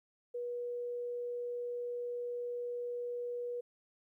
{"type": "tone", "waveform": "sine", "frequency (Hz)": 484.1, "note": "B4", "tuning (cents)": -35, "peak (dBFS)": -36, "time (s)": [0.34, 3.61], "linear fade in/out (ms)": 10, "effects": ["13-bit"]}